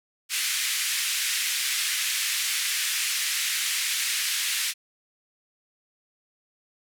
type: band-pass noise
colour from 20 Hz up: pink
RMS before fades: -27 dBFS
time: 0.29-4.74 s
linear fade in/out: 50 ms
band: 1900 to 13000 Hz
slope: 24 dB/octave
effects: none